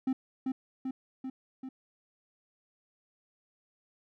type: tone with echo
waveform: triangle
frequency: 261.7 Hz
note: C4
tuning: in tune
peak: -24 dBFS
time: 0.07-0.13 s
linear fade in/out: 5 ms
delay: 390 ms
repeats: 4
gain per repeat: -3 dB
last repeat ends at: 1.69 s
effects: none